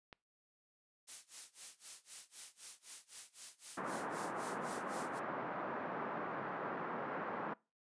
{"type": "click", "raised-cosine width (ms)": 0.3, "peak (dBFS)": -35, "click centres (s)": 0.128}
{"type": "noise with tremolo", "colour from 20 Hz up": "blue", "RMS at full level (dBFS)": -46, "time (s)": [1.07, 5.2], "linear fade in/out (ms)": 20, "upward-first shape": "sine", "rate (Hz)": 3.9, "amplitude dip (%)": 95}
{"type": "band-pass noise", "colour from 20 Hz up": "white", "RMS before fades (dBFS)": -42, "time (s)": [3.77, 7.54], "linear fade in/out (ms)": 10, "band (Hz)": [160, 1400], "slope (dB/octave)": 24}
{"effects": ["noise-tail reverb RT60 0.3 s tail -24 dB re dry", "resampled to 22050 Hz"]}